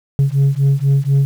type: beating tone pair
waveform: sine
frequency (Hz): 136.5 / 140.6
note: C#3 / C#3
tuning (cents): -26 / +25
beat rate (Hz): 4.1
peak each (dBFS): -12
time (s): 0.19-1.25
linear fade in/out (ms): 0
effects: tanh soft clip ceiling -8 dBFS + 7-bit